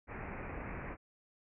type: low-pass noise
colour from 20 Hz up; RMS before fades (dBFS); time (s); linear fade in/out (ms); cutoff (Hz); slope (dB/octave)
pink; -43; 0.07-0.97; 50; 2500; 96
effects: none